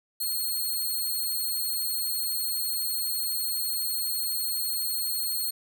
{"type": "tone", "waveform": "5% pulse", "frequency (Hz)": 4278, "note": "C8", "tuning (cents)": 38, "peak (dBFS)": -20, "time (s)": [0.2, 5.51], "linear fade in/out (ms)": 10, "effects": []}